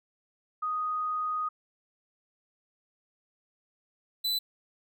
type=tone pair in turn; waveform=sine / 45% pulse; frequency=1244.5 / 3995 Hz; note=D#6 / B7; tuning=0 / +19 cents; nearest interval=octave + minor sixth; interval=2019 cents; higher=second; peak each=-28 / -27 dBFS; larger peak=second; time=0.62-1.49 / 4.24-4.39 s; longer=first; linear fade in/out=10 ms; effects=none